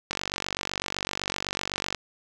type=click train; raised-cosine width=0.2 ms; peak=-10 dBFS; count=89; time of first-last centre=0.11-1.947 s; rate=47.9 Hz; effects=none